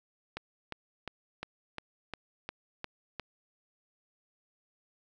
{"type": "click train", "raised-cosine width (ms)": 0.3, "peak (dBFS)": -21, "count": 9, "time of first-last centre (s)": [0.37, 3.197], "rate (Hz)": 2.83, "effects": []}